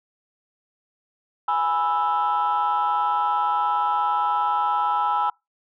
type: chord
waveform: sine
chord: E major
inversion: first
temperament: equal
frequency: 830.6 / 987.8 / 1318.5 Hz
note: G#5 / B5 / E6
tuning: 0 / 0 / 0 cents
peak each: -22 / -23 / -23 dBFS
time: 1.48-5.3 s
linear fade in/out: 5 ms
effects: noise-tail reverb RT60 0.2 s tail -25 dB re dry + tanh soft clip ceiling -14 dBFS